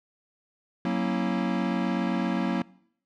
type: chord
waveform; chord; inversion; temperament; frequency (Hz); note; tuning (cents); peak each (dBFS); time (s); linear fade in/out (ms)
square; F# dominant seventh; none; equal with one note detuned; 185 / 233.1 / 272.4 / 329.6; F#3 / A#3 / C#4 / E4; 0 / 0 / -30 / 0; -29 / -30 / -33 / -34; 0.85-2.62; 2
effects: noise-tail reverb RT60 0.7 s tail -23 dB re dry + low-pass 3000 Hz 12 dB/octave